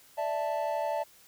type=chord; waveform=triangle; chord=D suspended second; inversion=none; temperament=equal; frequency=587.3 / 659.3 / 880 Hz; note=D5 / E5 / A5; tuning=0 / 0 / 0 cents; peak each=-31 dBFS; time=0.17-1.04 s; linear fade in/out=20 ms; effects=white hiss -58 dBFS RMS until 1.27 s